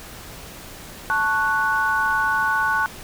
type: chord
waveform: sine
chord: F# minor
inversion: first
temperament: equal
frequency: 880 / 1108.7 / 1480 Hz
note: A5 / C#6 / F#6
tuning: 0 / 0 / 0 cents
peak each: -24 / -24 / -20 dBFS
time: 1.1-2.86 s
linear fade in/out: 0 ms
effects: pink hiss -39 dBFS RMS until 3.03 s